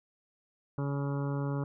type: harmonic tone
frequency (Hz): 140.7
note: C#3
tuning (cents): +26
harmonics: 1 / 2 / 3 / 4 / 6 / 7 / 8 / 9 / 10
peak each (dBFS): -31 / -37 / -41 / -43 / -47 / -48 / -49 / -50 / -51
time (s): 0.78-1.64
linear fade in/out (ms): 2
effects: none